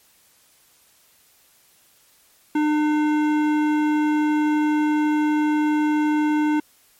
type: tone with hard clipping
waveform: sine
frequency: 302 Hz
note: D4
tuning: 48 cents sharp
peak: -19 dBFS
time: 2.55-6.6 s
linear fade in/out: 5 ms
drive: 14 dB
effects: white hiss -57 dBFS RMS until 6.99 s + MP3 64 kbps